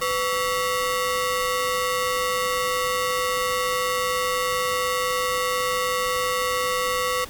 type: ring-modulated tone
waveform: sawtooth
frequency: 816 Hz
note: G#5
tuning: 31 cents flat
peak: -15 dBFS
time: 0.01-7.25 s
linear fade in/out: 10 ms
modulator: 313 Hz
effects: pink hiss -41 dBFS RMS until 7.29 s